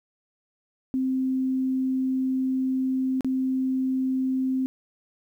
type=tone with dropouts; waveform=sine; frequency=261.1 Hz; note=C4; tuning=3 cents flat; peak=-22 dBFS; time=0.94-4.66 s; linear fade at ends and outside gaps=0 ms; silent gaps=3.208-3.246 s; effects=10-bit